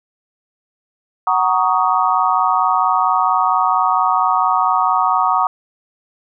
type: chord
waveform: sine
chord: D# minor seventh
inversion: first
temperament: just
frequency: 746.7 / 933.4 / 1120.1 / 1244.5 Hz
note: F#5 / A#5 / C#6 / D#6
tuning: +16 / +2 / +18 / 0 cents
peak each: -18 dBFS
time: 1.27-5.47 s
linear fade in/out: 2 ms
effects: none